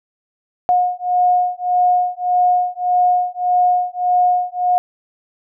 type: beating tone pair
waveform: sine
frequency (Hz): 720 / 721.7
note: F#5 / F#5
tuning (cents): -47 / -43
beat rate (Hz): 1.7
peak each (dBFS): -16 / -16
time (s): 0.69-4.78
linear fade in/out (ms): 0
effects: none